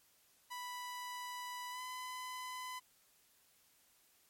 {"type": "tone with pitch glide", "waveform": "sawtooth", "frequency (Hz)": [987.8, 1009.7], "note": ["B5", "B5"], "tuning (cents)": [0, 38], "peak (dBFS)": -39, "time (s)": [0.5, 2.8], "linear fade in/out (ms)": 20, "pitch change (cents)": 38, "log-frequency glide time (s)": [1.7, 1.81], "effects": ["white hiss -70 dBFS RMS until 4.29 s", "MP3 64 kbps"]}